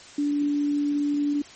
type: tone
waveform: sine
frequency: 290.1 Hz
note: D4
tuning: 21 cents flat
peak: -21 dBFS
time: 0.18-1.42 s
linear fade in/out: 5 ms
effects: white hiss -46 dBFS RMS until 1.55 s + MP3 32 kbps